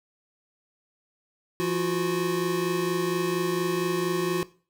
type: tone cluster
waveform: square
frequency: 170.5 / 340.8 / 365.1 Hz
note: F3 / F4 / F#4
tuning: -41 / -42 / -23 cents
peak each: -32 / -32 / -27 dBFS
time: 1.6-4.43 s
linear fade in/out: 0 ms
effects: noise-tail reverb RT60 0.4 s tail -19 dB re dry